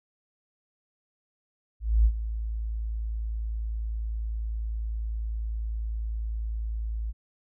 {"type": "tone with ADSR envelope", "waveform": "sine", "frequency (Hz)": 55, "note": "A1", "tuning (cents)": 0, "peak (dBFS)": -15, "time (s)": [1.8, 7.13], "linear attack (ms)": 250, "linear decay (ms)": 67, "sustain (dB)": -13, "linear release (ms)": 35, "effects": []}